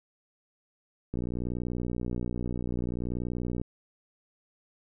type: click train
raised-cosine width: 3 ms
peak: -20 dBFS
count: 151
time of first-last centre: 1.14-3.615 s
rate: 60.6 Hz
effects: none